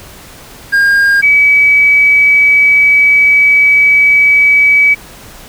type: tone pair in turn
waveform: triangle / sine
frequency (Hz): 1614 / 2283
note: G#6 / D7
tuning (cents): -50 / -50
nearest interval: tritone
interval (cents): 600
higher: second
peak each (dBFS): -4 / -4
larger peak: neither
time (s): 0.72-1.22 / 1.22-4.95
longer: second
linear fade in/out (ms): 20
effects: pink hiss -34 dBFS RMS until 5.48 s